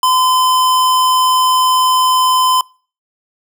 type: tone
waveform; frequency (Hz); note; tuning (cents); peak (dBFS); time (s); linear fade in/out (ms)
square; 1022; C6; -41; -10; 0.03-2.61; 2
effects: noise-tail reverb RT60 0.4 s tail -26 dB re dry